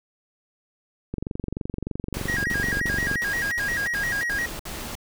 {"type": "click train", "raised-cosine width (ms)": 3, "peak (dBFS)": -16, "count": 48, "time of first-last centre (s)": [1.14, 3.157], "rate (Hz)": 23.3}
{"type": "noise bursts", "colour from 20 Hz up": "pink", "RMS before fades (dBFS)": -34, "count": 8, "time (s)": [2.14, 4.953], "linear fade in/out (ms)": 2, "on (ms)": 300, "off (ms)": 59}
{"type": "tone with vibrato", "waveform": "triangle", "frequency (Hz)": 1760, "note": "A6", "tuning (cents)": 0, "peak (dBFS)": -22, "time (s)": [2.28, 4.46], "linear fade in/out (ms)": 5, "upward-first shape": "square", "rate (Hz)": 5.7, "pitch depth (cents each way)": 130}
{"effects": []}